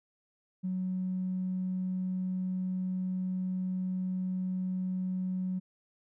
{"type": "tone with tanh clipping", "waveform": "triangle", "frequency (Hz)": 185, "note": "F#3", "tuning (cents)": 0, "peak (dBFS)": -30, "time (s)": [0.63, 5.6], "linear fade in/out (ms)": 20, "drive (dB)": 4, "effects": []}